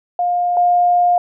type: tone pair in turn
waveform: sine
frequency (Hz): 708 / 708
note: F5 / F5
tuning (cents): +23 / +23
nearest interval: unison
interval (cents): 0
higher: neither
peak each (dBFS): -14 / -10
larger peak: second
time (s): 0.19-0.57 / 0.57-1.18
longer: second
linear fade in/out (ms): 2
effects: none